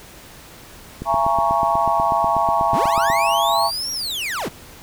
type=click train; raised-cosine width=3 ms; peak=-15 dBFS; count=18; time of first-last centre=1.02-3.101 s; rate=8.17 Hz
type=chord; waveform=sine; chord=A# half-diminished seventh; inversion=second; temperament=equal with one note detuned; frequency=675.1 / 830.6 / 932.3 / 1108.7 Hz; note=E5 / G#5 / A#5 / C#6; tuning=+41 / 0 / 0 / 0 cents; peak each=-21 dBFS; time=1.05-3.71 s; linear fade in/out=50 ms
type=linear two-way sweep; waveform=40% pulse; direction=up then down; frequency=71.2 to 5700 to 71.2 Hz; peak=-22 dBFS; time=2.73-4.49 s; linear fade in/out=10 ms; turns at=3.92 s
effects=pink hiss -42 dBFS RMS until 4.82 s